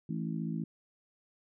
harmonic tone with a mistuned harmonic, 55 Hz, A1, in tune, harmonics 3 / 4 / 5 / 6, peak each -35 / -37 / -42 / -44 dBFS, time 0.09-0.64 s, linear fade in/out 5 ms, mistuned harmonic 6, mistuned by -21 cents, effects none

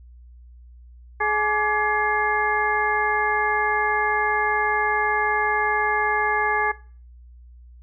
harmonic tone with a mistuned harmonic, 422.6 Hz, G#4, 30 cents sharp, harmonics 1 / 2 / 3 / 4 / 5, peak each -27 / -24 / -27 / -24 / -28 dBFS, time 1.2-6.72 s, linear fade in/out 10 ms, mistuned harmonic 3, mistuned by -140 cents, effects noise-tail reverb RT60 0.4 s tail -19 dB re dry + added 60 Hz sine -43 dBFS peak until 7.82 s

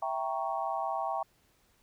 sine chord, E diminished seventh, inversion none, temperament equal, 659.3 / 784 / 932.3 / 1108.7 Hz, E5 / G5 / Bb5 / Db6, 0 / 0 / 0 / 0 cents, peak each -36 / -34 / -37 / -37 dBFS, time 0.02-1.23 s, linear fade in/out 5 ms, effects pink hiss -68 dBFS RMS until 1.82 s

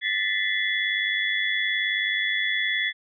sine tone cluster, 1763 / 1954 / 2053 / 3409 Hz, A6 / B6 / C7 / G#7, +3 / -19 / -33 / +45 cents, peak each -28 dBFS, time 0.01-2.93 s, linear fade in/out 50 ms, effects none

